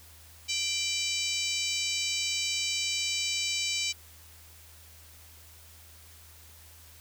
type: harmonic tone with a mistuned harmonic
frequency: 784 Hz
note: G5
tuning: in tune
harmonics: 3 / 4 / 5 / 6 / 7 / 8 / 9 / 10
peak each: -34 / -35 / -36 / -37 / -37 / -38 / -39 / -39 dBFS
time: 0.48-3.93 s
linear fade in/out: 20 ms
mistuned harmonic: 4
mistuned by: -65 cents
effects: added 80 Hz sine -54 dBFS peak until 7 s + white hiss -54 dBFS RMS until 7 s